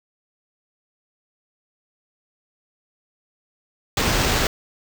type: noise with sample-and-hold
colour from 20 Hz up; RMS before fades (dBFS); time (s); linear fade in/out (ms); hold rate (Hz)
pink; -20; 3.97-4.47; 2; 11025
effects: none